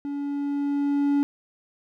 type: tone with level ramp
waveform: triangle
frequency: 284.5 Hz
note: C#4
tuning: 45 cents sharp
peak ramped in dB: -26 to -16 dBFS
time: 0.05-1.23 s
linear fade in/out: 0 ms
effects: none